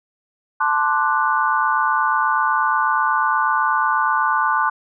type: chord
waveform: sine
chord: D dominant seventh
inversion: second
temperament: equal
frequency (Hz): 880 / 1046.5 / 1174.7 / 1480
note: A5 / C6 / D6 / F#6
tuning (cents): 0 / 0 / 0 / 0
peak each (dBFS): -21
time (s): 0.6-4.7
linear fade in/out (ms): 10
effects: none